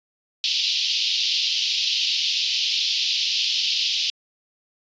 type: band-pass noise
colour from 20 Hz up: pink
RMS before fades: -23 dBFS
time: 0.44-4.1 s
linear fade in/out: 0 ms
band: 2800 to 5300 Hz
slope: 48 dB/octave
effects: resampled to 16000 Hz